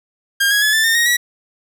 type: tone with pitch steps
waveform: sawtooth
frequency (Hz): 1612 / 1661.2 / 1711.8 / 1764 / 1817.8 / 1873.2 / 1930.3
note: G6 / G#6 / A6 / A6 / A#6 / A#6 / B6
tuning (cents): +48 / 0 / -48 / +4 / -44 / +8 / -40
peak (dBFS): -9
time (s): 0.4-1.17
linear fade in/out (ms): 10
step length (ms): 110
effects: none